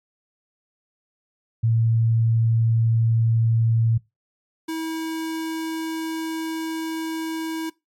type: tone pair in turn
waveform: sine / square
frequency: 114 / 322.4 Hz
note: A#2 / E4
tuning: -38 / -38 cents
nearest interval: octave + tritone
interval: 1800 cents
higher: second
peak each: -16 / -26 dBFS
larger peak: first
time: 1.63-3.98 / 4.68-7.7 s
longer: second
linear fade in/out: 10 ms
effects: noise-tail reverb RT60 0.2 s tail -21 dB re dry + MP3 64 kbps